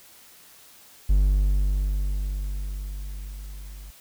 triangle tone with level ramp, 49 Hz, G1, in tune, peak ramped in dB -13 to -36 dBFS, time 1.09-3.91 s, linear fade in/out 10 ms, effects white hiss -51 dBFS RMS until 4 s

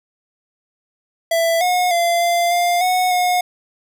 square tone with pitch steps, 665 / 723 / 687 / 691 / 701 / 734 / 722 Hz, E5 / F#5 / F5 / F5 / F5 / F#5 / F#5, +15 / -40 / -29 / -19 / +6 / -14 / -43 cents, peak -15 dBFS, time 1.31-3.41 s, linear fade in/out 5 ms, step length 300 ms, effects none

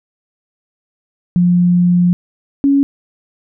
sine tone pair in turn, 176.7 / 278.7 Hz, F3 / C#4, +21 / +9 cents, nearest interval minor sixth, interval 788 cents, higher second, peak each -8 dBFS, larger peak neither, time 1.36-2.13 / 2.64-2.83 s, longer first, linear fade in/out 0 ms, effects none

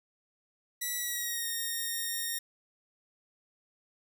5% pulse tone with pitch glide, 1954 to 1849.7 Hz, B6 to A#6, -19 to -14 cents, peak -22 dBFS, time 0.81-2.39 s, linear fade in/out 10 ms, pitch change -95 cents, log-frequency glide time 0.97-1.48 s, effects none

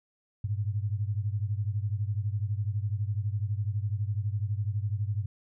sine beating tone pair, 100 / 112 Hz, G2 / A2, +35 / +31 cents, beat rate 12 Hz, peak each -29 / -32 dBFS, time 0.44-5.26 s, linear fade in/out 5 ms, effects none

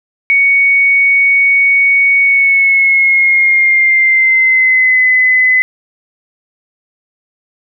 sine tone with pitch glide, 2230 to 2021 Hz, C#7 to B6, +10 to +39 cents, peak -6 dBFS, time 0.3-5.62 s, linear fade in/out 0 ms, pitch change -171 cents, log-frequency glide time 2.21-5.05 s, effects none

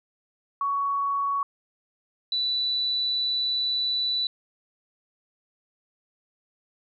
sine tone pair in turn, 1119 / 3967 Hz, C#6 / B7, +16 / +7 cents, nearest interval octave + minor seventh, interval 2191 cents, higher second, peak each -23 dBFS, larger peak neither, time 0.61-1.43 / 2.32-4.27 s, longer second, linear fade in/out 2 ms, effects none

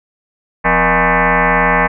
sine tone with frequency modulation, 475.5 Hz, A#4, 34 cents sharp, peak -9 dBFS, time 0.64-1.88 s, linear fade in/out 20 ms, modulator 217 Hz, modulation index 7.6, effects none

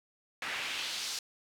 pink noise with band-pass filter sweep, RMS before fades -37 dBFS, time 0.42-1.19 s, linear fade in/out 2 ms, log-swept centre 1900 to 5500 Hz, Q 1.5, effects none

